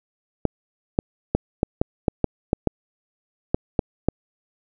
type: clicks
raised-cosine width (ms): 2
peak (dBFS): -4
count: 12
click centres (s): 0.453 / 0.989 / 1.35 / 1.631 / 1.815 / 2.082 / 2.243 / 2.531 / 2.673 / 3.545 / 3.792 / 4.086
effects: none